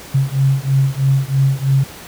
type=beating tone pair; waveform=sine; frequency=134.2 / 137.3 Hz; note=C3 / C#3; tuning=+44 / -16 cents; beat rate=3.1 Hz; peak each=-15 dBFS; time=0.14-1.84 s; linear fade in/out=10 ms; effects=pink hiss -35 dBFS RMS until 2.07 s + high-pass 60 Hz 12 dB/octave